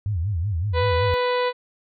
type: tone with vibrato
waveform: sine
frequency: 92.5 Hz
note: F#2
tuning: in tune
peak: -21 dBFS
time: 0.06-1.14 s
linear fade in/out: 0 ms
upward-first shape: sine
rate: 5.3 Hz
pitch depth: 250 cents each way
type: harmonic tone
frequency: 495.2 Hz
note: B4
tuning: 5 cents sharp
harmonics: 1 / 2 / 3 / 4 / 5 / 6 / 7 / 8 / 9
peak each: -21 / -25 / -34 / -32 / -36 / -39 / -38 / -37 / -43 dBFS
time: 0.73-1.53 s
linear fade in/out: 50 ms
effects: none